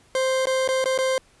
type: tone with dropouts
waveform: 40% pulse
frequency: 523.3 Hz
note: C5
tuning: in tune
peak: -19 dBFS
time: 0.15-1.18 s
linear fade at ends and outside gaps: 1 ms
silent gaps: 0.456-0.47 / 0.677-0.688 / 0.842-0.857 / 0.978-0.987 s
effects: pink hiss -57 dBFS RMS until 1.4 s + resampled to 24000 Hz